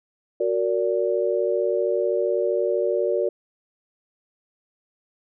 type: chord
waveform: sine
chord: Gb augmented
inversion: none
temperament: just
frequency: 370 / 462.5 / 578.1 Hz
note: Gb4 / Bb4 / D5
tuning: 0 / -14 / -27 cents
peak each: -24 dBFS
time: 0.4-3.29 s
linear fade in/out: 5 ms
effects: none